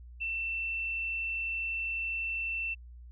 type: tone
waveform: sine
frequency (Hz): 2682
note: E7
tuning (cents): +29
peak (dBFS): -31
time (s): 0.2-2.75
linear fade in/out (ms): 20
effects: added 60 Hz sine -46 dBFS peak until 3.11 s